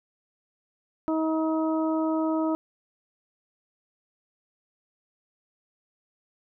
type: harmonic tone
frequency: 317.9 Hz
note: D#4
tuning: 37 cents sharp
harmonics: 1 / 2 / 3 / 4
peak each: -24 / -30 / -34 / -36 dBFS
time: 1.08-2.55 s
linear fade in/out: 0 ms
effects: none